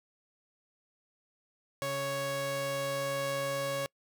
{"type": "tone pair together", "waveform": "sawtooth", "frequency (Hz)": [138.59, 554.7], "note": ["C#3", "C#5"], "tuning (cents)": [0, 1], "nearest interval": "2 octaves", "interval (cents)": 2401, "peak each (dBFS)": [-36, -28], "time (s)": [1.82, 3.86], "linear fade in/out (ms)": 0, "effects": ["noise-tail reverb RT60 0.1 s tail -26 dB re dry"]}